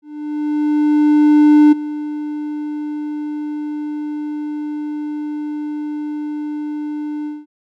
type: tone with ADSR envelope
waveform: triangle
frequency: 298.9 Hz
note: D4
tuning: 31 cents sharp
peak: -3 dBFS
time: 0.02-7.46 s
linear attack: 1700 ms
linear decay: 14 ms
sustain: -16 dB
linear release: 200 ms
effects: none